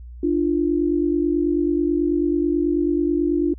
sine tone pair together, 295.9 / 345.1 Hz, D4 / F4, +13 / -21 cents, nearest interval minor third, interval 266 cents, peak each -20 dBFS, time 0.23-3.54 s, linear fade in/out 5 ms, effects added 60 Hz sine -35 dBFS peak until 3.58 s

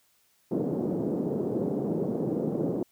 white band-pass noise, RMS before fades -29 dBFS, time 0.51-2.83 s, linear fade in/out 5 ms, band 150 to 450 Hz, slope 24 dB/octave, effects white hiss -67 dBFS RMS until 2.91 s

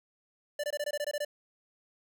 square tone bursts, 587.3 Hz, D5, in tune, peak -31 dBFS, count 10, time 0.59-1.249 s, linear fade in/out 5 ms, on 47 ms, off 21 ms, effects none

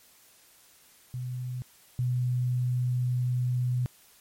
sine tone pair in turn, 125.9 / 124.67 Hz, B2 / B2, +34 / +17 cents, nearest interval unison, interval 17 cents, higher first, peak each -31 / -24 dBFS, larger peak second, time 1.14-1.62 / 1.99-3.86 s, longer second, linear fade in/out 0 ms, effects white hiss -58 dBFS RMS until 4.2 s + MP3 64 kbps

